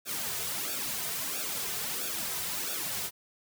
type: noise with flanger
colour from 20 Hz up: white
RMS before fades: -34 dBFS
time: 0.05-3.11 s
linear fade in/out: 50 ms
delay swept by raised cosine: 0.97 to 3.67 ms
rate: 1.5 Hz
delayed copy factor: -0.75
effects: none